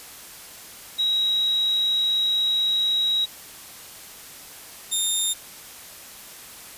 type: tone pair in turn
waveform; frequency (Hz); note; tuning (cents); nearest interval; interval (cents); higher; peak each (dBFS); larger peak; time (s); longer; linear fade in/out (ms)
sine / 15% pulse; 3834 / 3648; A#7 / A#7; +48 / -38; minor second; 86; first; -19 / -14; second; 0.98-3.26 / 4.91-5.34; first; 20
effects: white hiss -42 dBFS RMS until 6.77 s + resampled to 32000 Hz